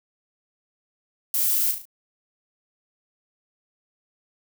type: noise with echo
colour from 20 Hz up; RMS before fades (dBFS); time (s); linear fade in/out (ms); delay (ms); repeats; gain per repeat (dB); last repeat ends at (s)
violet; -23; 1.34-1.71; 2; 36; 4; -6; 1.854
effects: none